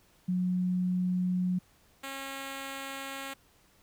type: tone pair in turn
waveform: sine / 5% pulse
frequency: 181.6 / 272.1 Hz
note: F#3 / C#4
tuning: -32 / -32 cents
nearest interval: perfect fifth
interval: 700 cents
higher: second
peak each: -26 dBFS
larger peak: neither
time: 0.28-1.59 / 2.03-3.34 s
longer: neither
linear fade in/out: 10 ms
effects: pink hiss -64 dBFS RMS until 3.82 s